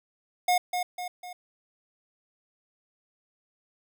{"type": "tone with echo", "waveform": "square", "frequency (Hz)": 720, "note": "F#5", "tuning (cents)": -47, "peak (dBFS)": -21, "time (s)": [0.48, 0.58], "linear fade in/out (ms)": 5, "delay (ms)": 250, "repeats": 3, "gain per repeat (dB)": -6, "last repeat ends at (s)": 1.33, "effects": []}